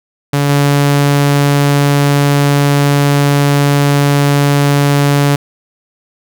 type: tone with level steps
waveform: sawtooth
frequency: 142.7 Hz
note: D3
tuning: 49 cents flat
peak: -6 / -4 dBFS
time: 0.33-5.36 s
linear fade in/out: 5 ms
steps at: 0.49 s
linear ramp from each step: 5 ms
effects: none